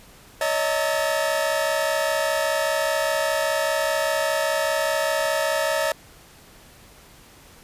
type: tone cluster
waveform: 45% pulse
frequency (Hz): 566 / 631 / 914 / 1303 / 1752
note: C#5 / D#5 / A#5 / E6 / A6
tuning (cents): +36 / +24 / -34 / -20 / -8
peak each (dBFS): -26 / -24 / -30 / -32 / -30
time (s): 0.41-5.92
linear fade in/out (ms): 2
effects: pink hiss -49 dBFS RMS until 7.63 s + resampled to 32000 Hz